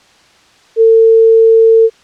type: tone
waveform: sine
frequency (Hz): 450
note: A4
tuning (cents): +39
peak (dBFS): -3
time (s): 0.76-1.9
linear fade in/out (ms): 50
effects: white hiss -46 dBFS RMS until 2.03 s + low-pass 5000 Hz 12 dB/octave